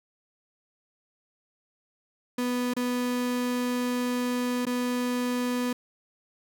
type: tone with dropouts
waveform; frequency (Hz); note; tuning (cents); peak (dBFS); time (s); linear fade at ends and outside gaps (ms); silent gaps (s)
35% pulse; 246.9; B3; 0; -24; 2.38-5.73; 5; 2.737-2.765 / 4.654-4.666
effects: none